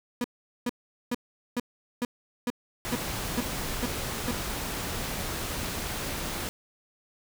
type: tone bursts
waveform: 35% pulse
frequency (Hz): 242.8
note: B3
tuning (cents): -29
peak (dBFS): -24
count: 10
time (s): 0.21-4.31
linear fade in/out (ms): 2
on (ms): 32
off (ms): 420
type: noise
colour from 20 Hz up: pink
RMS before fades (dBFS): -33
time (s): 2.85-6.49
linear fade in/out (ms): 0
effects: none